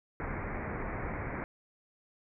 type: low-pass noise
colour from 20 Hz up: pink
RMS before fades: -37 dBFS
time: 0.2-1.44 s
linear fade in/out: 0 ms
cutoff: 2300 Hz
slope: 96 dB/octave
effects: none